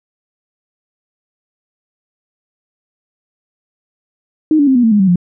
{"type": "tone with pitch steps", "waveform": "sine", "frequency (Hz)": [310.9, 286.7, 264.5, 243.9, 225, 207.5, 191.38, 176.51], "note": ["D#4", "D4", "C4", "B3", "A3", "G#3", "G3", "F3"], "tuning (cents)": [-1, -42, 19, -21, 39, -1, -41, 19], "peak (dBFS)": -7, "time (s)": [4.51, 5.158], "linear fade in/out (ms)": 2, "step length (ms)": 81, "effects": []}